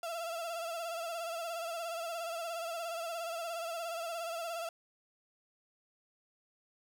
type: tone with vibrato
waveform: 35% pulse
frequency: 671 Hz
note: E5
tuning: 31 cents sharp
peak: -35 dBFS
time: 0.03-4.69 s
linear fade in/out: 2 ms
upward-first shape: sine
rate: 17 Hz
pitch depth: 56 cents each way
effects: none